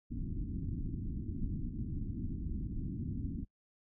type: low-pass noise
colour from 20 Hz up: pink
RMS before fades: -38 dBFS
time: 0.1-3.45 s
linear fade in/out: 20 ms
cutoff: 300 Hz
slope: 48 dB/octave
effects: noise-tail reverb RT60 0.1 s tail -25 dB re dry